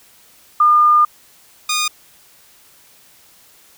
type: tone pair in turn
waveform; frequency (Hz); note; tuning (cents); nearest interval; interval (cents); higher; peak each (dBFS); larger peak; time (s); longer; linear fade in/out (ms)
sine / 10% pulse; 1210 / 1226.9; D#6 / D#6; -49 / -25; unison; 24; second; -8; neither; 0.6-1.05 / 1.69-1.88; first; 5
effects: white hiss -49 dBFS RMS until 3.77 s